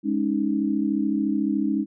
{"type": "chord", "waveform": "sine", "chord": "Ab suspended fourth", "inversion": "none", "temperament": "equal", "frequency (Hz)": [207.7, 277.2, 311.1], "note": ["Ab3", "Db4", "Eb4"], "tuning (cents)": [0, 0, 0], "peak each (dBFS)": -25, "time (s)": [0.03, 1.86], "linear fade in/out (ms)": 50, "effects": []}